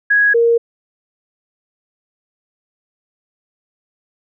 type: tone pair in turn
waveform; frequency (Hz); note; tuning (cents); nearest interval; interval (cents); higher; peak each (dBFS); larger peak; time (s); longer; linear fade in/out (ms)
sine; 1661.2 / 466.2; G#6 / A#4; 0 / 0; octave + minor seventh; 2200; first; -9 / -9; neither; 0.1-0.34 / 0.34-0.58; neither; 10
effects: none